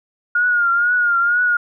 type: tone with vibrato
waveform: sine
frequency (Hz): 1424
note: F6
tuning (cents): +33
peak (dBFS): -13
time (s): 0.35-1.57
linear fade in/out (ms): 5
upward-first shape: triangle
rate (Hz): 2.1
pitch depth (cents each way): 67
effects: none